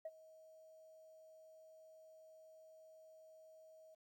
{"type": "tone with ADSR envelope", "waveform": "sine", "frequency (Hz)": 637, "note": "D#5", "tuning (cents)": 41, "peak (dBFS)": -40, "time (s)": [0.05, 3.95], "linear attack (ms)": 5, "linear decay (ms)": 43, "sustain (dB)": -19, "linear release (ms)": 11, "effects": ["tanh soft clip ceiling -40 dBFS", "13-bit"]}